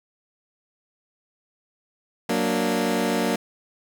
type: chord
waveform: 20% pulse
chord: Gb augmented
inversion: none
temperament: equal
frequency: 185 / 233.1 / 293.7 Hz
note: Gb3 / Bb3 / D4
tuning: 0 / 0 / 0 cents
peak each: -22 / -19 / -22 dBFS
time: 2.29-3.36 s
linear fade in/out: 5 ms
effects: none